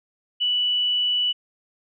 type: tone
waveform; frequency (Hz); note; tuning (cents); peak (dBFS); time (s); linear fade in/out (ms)
sine; 2960; F#7; 0; -19; 0.4-1.33; 20
effects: none

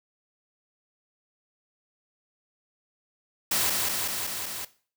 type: noise with echo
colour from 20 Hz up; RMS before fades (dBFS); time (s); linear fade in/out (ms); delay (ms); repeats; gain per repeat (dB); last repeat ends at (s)
white; -25; 3.51-3.7; 5; 190; 5; -2; 4.65
effects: noise-tail reverb RT60 0.4 s tail -17 dB re dry

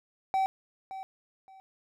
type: tone with echo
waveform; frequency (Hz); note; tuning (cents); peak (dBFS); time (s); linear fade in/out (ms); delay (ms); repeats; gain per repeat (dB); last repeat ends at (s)
triangle; 768; G5; -36; -22; 0.34-0.46; 0; 570; 2; -13; 1.6
effects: none

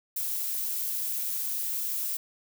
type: noise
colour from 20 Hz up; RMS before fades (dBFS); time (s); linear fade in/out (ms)
violet; -31; 0.16-2.17; 5
effects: none

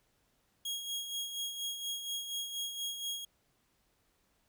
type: tone with tremolo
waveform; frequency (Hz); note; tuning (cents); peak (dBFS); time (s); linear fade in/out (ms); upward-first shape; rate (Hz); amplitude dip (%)
sawtooth; 3288; G#7; -18; -31; 0.65-3.25; 5; sine; 4.2; 55
effects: pink hiss -74 dBFS RMS until 4.48 s

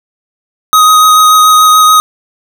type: tone with vibrato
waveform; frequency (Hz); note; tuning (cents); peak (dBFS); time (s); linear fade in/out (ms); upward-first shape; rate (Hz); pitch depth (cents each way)
square; 1255; D#6; +15; -3; 0.73-2; 0; sine; 6.9; 12
effects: none

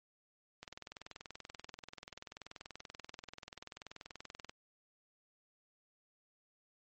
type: click train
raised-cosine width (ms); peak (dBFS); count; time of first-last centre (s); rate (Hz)
0.2; -29; 81; 0.63-4.495; 20.7
effects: MP3 32 kbps

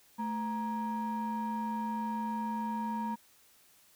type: ring-modulated tone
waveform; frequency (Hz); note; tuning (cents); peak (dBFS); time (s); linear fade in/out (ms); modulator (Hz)
triangle; 359.8; F#4; -48; -27; 0.18-3.16; 20; 579
effects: white hiss -63 dBFS RMS until 3.95 s

